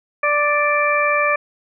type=harmonic tone; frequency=587.3 Hz; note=D5; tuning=in tune; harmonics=1 / 2 / 3 / 4; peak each=-20 / -19 / -22 / -20 dBFS; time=0.23-1.36 s; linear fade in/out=5 ms; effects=none